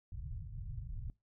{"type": "low-pass noise", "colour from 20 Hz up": "pink", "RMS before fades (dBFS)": -43, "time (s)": [0.12, 1.1], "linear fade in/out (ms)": 2, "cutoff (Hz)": 140, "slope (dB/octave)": 48, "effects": ["noise-tail reverb RT60 0.2 s tail -20 dB re dry"]}